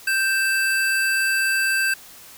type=tone pair together; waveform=square; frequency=1568 / 2640 Hz; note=G6 / E7; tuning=0 / +2 cents; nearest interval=major sixth; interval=902 cents; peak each=-20 / -26 dBFS; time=0.07-1.94 s; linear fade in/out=5 ms; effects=white hiss -44 dBFS RMS until 2.37 s